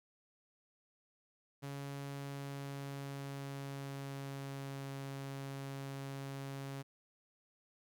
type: tone with pitch glide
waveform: sawtooth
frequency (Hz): 140 to 137.28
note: C#3 to C#3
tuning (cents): +18 to -16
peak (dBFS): -38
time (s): 1.62-6.83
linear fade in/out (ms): 20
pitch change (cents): -34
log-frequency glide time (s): 2.07-4.92
effects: 13-bit